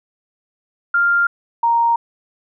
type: tone pair in turn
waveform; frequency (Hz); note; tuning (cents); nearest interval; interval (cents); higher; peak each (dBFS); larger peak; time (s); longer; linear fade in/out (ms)
sine; 1396.9 / 932.3; F6 / A#5; 0 / 0; perfect fifth; 700; first; -12; neither; 0.94-1.27 / 1.63-1.96; neither; 5
effects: none